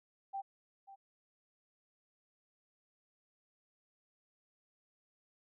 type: tone with echo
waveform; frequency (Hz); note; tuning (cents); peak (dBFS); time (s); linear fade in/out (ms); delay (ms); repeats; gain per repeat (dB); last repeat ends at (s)
sine; 784; G5; 0; -37; 0.33-0.42; 20; 540; 1; -14; 0.96
effects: none